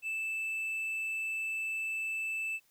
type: tone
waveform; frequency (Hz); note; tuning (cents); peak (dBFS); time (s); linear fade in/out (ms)
triangle; 2637; E7; 0; -31; 0.02-2.6; 50
effects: white hiss -69 dBFS RMS until 2.7 s